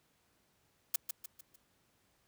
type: noise with echo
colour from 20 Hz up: blue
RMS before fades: -30 dBFS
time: 0.94-0.96 s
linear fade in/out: 5 ms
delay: 150 ms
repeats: 4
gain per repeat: -7 dB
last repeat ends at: 1.56 s
effects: pink hiss -73 dBFS RMS until 2.27 s + high-pass 60 Hz 12 dB/octave